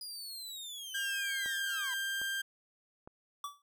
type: linear sweep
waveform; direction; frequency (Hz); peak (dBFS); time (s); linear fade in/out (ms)
sawtooth; down; 4938 to 952; -39; 0.01-1.94; 2
type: tone with pitch glide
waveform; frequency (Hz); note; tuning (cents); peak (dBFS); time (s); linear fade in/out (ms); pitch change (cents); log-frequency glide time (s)
30% pulse; 1600 to 1588; G6 to G6; +35 to +22; -31; 0.94-2.42; 10; -13; 1.32-1.97
type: clicks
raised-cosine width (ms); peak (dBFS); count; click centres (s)
1; -35; 3; 1.46 / 2.216 / 3.075
type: tone with exponential decay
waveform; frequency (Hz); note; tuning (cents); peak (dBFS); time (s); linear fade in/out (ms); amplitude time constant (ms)
square; 1152; D6; -34; -35; 3.44-3.62; 2; 38
effects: none